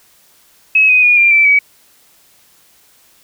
sine tone with pitch steps, 2566 / 2504 / 2444 / 2386 / 2329 / 2273 Hz, E7 / D#7 / D#7 / D7 / D7 / C#7, -47 / +10 / -32 / +27 / -15 / +43 cents, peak -6 dBFS, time 0.75-1.59 s, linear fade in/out 5 ms, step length 140 ms, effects white hiss -50 dBFS RMS until 3.23 s

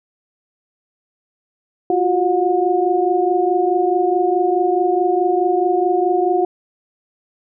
sine tone cluster, 347.4 / 372.1 / 722 Hz, F4 / F#4 / F#5, -9 / +10 / -43 cents, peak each -18 dBFS, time 1.9-6.45 s, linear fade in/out 2 ms, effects none

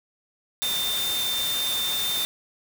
sine tone in noise, 3599 Hz, A7, 38 cents sharp, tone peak -25 dBFS, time 0.62-2.25 s, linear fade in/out 0 ms, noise white, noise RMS -30 dBFS, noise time 0.62-2.25 s, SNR +2 dB, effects none

